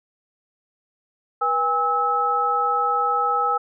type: tone cluster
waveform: sine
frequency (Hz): 485.7 / 812 / 1297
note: B4 / G#5 / E6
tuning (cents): -29 / -39 / -28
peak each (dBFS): -28 / -23 / -20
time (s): 1.41-3.58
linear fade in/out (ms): 10
effects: none